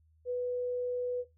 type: tone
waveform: sine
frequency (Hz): 493.9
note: B4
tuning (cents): 0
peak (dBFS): -30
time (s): 0.25-1.25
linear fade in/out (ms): 50
effects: noise-tail reverb RT60 0.2 s tail -17 dB re dry + added 79 Hz sine -63 dBFS peak until 1.37 s